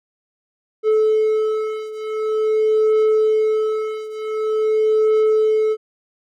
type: beating tone pair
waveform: triangle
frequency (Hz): 433.7 / 434.16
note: A4 / A4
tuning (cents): -25 / -23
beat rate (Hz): 0.46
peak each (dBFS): -15 / -18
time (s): 0.83-5.77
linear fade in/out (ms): 50
effects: none